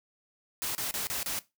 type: noise bursts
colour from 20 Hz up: white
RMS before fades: -33 dBFS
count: 5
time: 0.62-1.39 s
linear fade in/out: 0 ms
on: 130 ms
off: 30 ms
effects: noise-tail reverb RT60 0.2 s tail -17 dB re dry